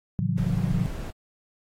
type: chord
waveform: sine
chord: F# minor seventh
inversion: first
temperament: equal with one note detuned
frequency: 110 / 138.59 / 167.4 / 185 Hz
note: A2 / C#3 / E3 / F#3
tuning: 0 / 0 / +27 / 0 cents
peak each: -28 dBFS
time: 0.19-0.86 s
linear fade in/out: 0 ms
type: noise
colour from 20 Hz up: brown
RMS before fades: -33 dBFS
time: 0.37-1.11 s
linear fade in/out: 10 ms
effects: AAC 48 kbps